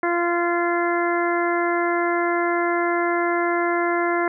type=harmonic tone; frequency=345.4 Hz; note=F4; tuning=19 cents flat; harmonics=1 / 2 / 3 / 4 / 5 / 6; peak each=-22 / -25 / -27 / -28 / -29 / -30 dBFS; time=0.03-4.28 s; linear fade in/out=2 ms; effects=none